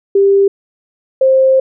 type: tone pair in turn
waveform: sine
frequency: 395.5 / 527.9 Hz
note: G4 / C5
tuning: +15 / +15 cents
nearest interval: perfect fourth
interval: 500 cents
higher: second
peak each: -6 dBFS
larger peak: neither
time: 0.15-0.48 / 1.21-1.6 s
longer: second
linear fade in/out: 5 ms
effects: none